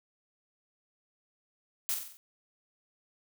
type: noise with echo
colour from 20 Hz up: blue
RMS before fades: -31 dBFS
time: 1.89-1.94 s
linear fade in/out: 0 ms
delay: 46 ms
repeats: 5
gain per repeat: -5 dB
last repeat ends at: 2.17 s
effects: none